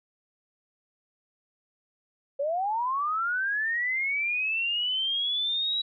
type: linear sweep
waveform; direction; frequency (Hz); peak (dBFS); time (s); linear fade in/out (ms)
sine; up; 540 to 3902; -25; 2.39-5.82; 10
effects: none